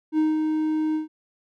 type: tone with ADSR envelope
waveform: triangle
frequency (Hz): 311.1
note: D#4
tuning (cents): 0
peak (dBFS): -15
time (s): 0.12-1.08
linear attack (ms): 61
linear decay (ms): 180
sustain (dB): -4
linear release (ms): 130
effects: none